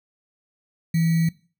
sine tone with sample-and-hold, 164.81 Hz, E3, in tune, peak -17 dBFS, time 0.94-1.29 s, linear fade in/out 5 ms, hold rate 2100 Hz, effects noise-tail reverb RT60 0.4 s tail -21 dB re dry

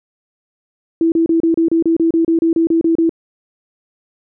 sine tone bursts, 329.6 Hz, E4, in tune, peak -10 dBFS, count 15, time 1.01-3.094 s, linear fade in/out 2 ms, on 110 ms, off 31 ms, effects none

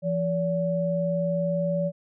sine tone pair together, 170.2 / 572.5 Hz, F3 / D5, -44 / -44 cents, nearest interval octave + major sixth, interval 2100 cents, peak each -26 / -25 dBFS, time 0.02-1.92 s, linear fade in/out 50 ms, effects none

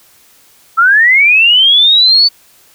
sine linear sweep, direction up, 1300 to 4539 Hz, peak -4 dBFS, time 0.77-2.29 s, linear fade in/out 20 ms, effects white hiss -46 dBFS RMS until 2.74 s

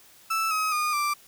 35% pulse tone with pitch steps, 1318.5 / 1269.2 / 1221.7 / 1176 Hz, E6 / D#6 / D#6 / D6, 0 / +34 / -32 / +2 cents, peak -22 dBFS, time 0.3-1.14 s, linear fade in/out 10 ms, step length 210 ms, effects white hiss -54 dBFS RMS until 1.27 s

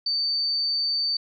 sine tone, 4575 Hz, D8, 46 cents flat, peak -22 dBFS, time 0.06-1.17 s, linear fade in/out 5 ms, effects none

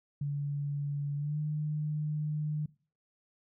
sine tone with pitch glide, 143.5 to 151.33 Hz, D3 to D#3, -40 to -48 cents, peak -30 dBFS, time 0.21-2.66 s, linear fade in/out 5 ms, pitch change +92 cents, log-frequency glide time 1.16-1.38 s, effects noise-tail reverb RT60 0.4 s tail -21 dB re dry

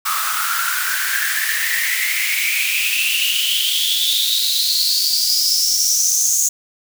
white noise with high-pass filter sweep, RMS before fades -18 dBFS, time 0.05-6.49 s, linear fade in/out 10 ms, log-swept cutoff 1200 to 6700 Hz, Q 9.6, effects none

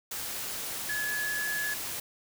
sine tone in noise, 1700 Hz, G#6, 40 cents sharp, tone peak -30 dBFS, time 0.89-1.74 s, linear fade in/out 5 ms, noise white, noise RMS -36 dBFS, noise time 0.11-2 s, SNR +3 dB, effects none

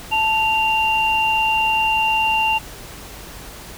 sine tone pair together, 880 / 2775 Hz, A5 / F7, 0 / -12 cents, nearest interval octave + minor sixth, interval 1988 cents, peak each -18 dBFS, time 0.11-2.59 s, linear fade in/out 20 ms, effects added 50 Hz sine -41 dBFS peak until 3.77 s + pink hiss -37 dBFS RMS until 3.77 s

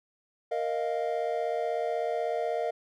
triangle chord, Bb suspended fourth, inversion none, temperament equal, 466.2 / 622.3 / 698.5 Hz, Bb4 / Eb5 / F5, 0 / 0 / 0 cents, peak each -30 dBFS, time 0.51-2.71 s, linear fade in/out 10 ms, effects none

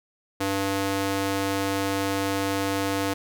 square tone with high-pass filter, 98 Hz, G2, in tune, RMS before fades -26 dBFS, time 0.4-3.14 s, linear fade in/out 10 ms, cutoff 270 Hz, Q 0.79, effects none

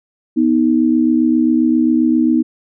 sine tone pair together, 246.9 / 314.4 Hz, B3 / D#4, 0 / +18 cents, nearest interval major third, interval 418 cents, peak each -13 dBFS, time 0.36-2.43 s, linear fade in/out 20 ms, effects none

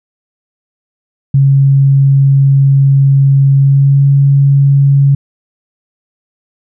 sine tone with pitch glide, 137.5 to 139.26 Hz, C#3 to C#3, -14 to +8 cents, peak -4 dBFS, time 1.34-5.15 s, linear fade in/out 5 ms, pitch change +22 cents, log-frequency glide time 3.56-4.04 s, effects none

